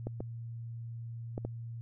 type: clicks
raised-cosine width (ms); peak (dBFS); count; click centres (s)
2; -23; 4; 0.07 / 0.205 / 1.379 / 1.45
effects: added 116 Hz sine -39 dBFS peak until 1.81 s